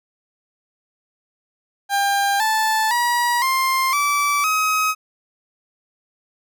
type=tone with pitch steps; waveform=30% pulse; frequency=799 / 876.4 / 961.2 / 1054.3 / 1156.4 / 1268.3 Hz; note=G5 / A5 / B5 / C6 / D6 / D#6; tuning=+33 / -7 / -47 / +13 / -27 / +33 cents; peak=-14 dBFS; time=1.89-4.95 s; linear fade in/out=50 ms; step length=510 ms; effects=none